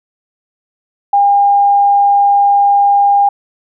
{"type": "tone", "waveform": "sine", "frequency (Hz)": 806, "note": "G5", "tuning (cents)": 48, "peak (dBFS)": -6, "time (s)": [1.13, 3.29], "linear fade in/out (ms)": 5, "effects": []}